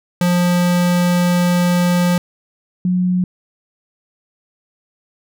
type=tone pair in turn; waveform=square / sine; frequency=176.7 / 181.35 Hz; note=F3 / F#3; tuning=+21 / -34 cents; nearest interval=unison; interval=45 cents; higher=second; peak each=-13 dBFS; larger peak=neither; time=0.21-2.18 / 2.85-3.24 s; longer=first; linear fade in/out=2 ms; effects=none